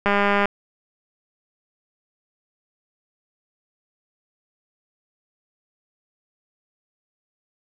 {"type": "click train", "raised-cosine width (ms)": 0.5, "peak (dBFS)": -5, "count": 81, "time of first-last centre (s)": [0.06, 0.456], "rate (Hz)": 202, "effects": []}